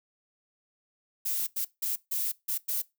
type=noise bursts at uneven times; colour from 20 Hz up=violet; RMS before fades=-30 dBFS; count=6; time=1.25-1.47 / 1.56-1.65 / 1.82-1.96 / 2.11-2.32 / 2.48-2.58 / 2.68-2.82 s; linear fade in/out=10 ms; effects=noise-tail reverb RT60 0.2 s tail -20 dB re dry